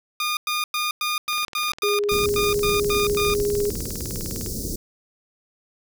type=tone bursts; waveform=15% pulse; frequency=1217 Hz; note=D#6; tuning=39 cents flat; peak=-16 dBFS; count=12; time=0.2-3.34 s; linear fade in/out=2 ms; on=170 ms; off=100 ms
type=click train; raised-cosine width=0.2 ms; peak=-21 dBFS; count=64; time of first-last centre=1.28-4.462 s; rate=19.8 Hz
type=tone; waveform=sine; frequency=411.1 Hz; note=G#4; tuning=18 cents flat; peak=-20 dBFS; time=1.83-3.7 s; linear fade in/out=5 ms
type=band-stop noise; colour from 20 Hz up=pink; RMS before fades=-29 dBFS; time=2.11-4.76 s; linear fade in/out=5 ms; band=490 to 4800 Hz; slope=48 dB/octave
effects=none